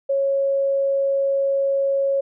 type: tone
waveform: sine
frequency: 550 Hz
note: C#5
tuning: 14 cents flat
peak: -17 dBFS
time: 0.09-2.21 s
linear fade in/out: 10 ms
effects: none